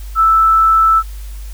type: tone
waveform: sine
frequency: 1318.5 Hz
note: E6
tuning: in tune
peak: -7 dBFS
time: 0.15-1.03 s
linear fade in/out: 50 ms
effects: added 50 Hz sine -25 dBFS peak until 1.53 s + white hiss -42 dBFS RMS until 1.53 s